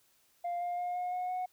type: tone with pitch steps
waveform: sine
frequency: 698.5 / 705.4 / 712.4 / 719.4 / 726.5 / 733.7 Hz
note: F5 / F5 / F5 / F#5 / F#5 / F#5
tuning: 0 / +17 / +34 / -49 / -32 / -15 cents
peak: -30 dBFS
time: 0.44-1.46 s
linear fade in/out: 10 ms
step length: 170 ms
effects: tanh soft clip ceiling -31 dBFS + white hiss -69 dBFS RMS until 1.52 s